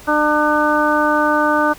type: harmonic tone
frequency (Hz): 300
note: D4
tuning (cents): +37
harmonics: 1 / 2 / 3 / 4 / 5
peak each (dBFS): -19 / -19 / -19 / -19 / -19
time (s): 0.07-1.74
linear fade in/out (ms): 20
effects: pink hiss -40 dBFS RMS until 1.78 s